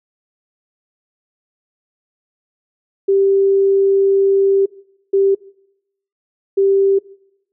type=tone bursts at uneven times; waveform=sine; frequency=392 Hz; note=G4; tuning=in tune; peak=-10 dBFS; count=3; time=3.08-4.66 / 5.13-5.35 / 6.57-6.99 s; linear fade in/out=10 ms; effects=noise-tail reverb RT60 0.8 s tail -21 dB re dry